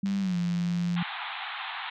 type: tone with pitch glide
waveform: sine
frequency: 196.4 to 173.96 Hz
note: G3 to F3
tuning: +4 to -6 cents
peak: -25 dBFS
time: 0.03-1.03 s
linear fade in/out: 5 ms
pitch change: -210 cents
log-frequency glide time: 0.2-0.37 s
type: click train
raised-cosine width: 0.2 ms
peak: -25 dBFS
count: 92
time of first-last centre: 0.06-0.952 s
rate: 102 Hz
type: band-pass noise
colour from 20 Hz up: pink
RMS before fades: -36 dBFS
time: 0.96-1.9 s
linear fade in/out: 5 ms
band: 730 to 3900 Hz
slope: 96 dB/octave
effects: none